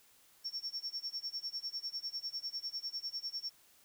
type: tone with tremolo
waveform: sine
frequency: 5470 Hz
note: F8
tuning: 37 cents flat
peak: -34 dBFS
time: 0.44-3.5 s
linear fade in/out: 20 ms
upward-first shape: sine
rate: 10 Hz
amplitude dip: 95%
effects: tanh soft clip ceiling -31 dBFS + white hiss -65 dBFS RMS until 3.84 s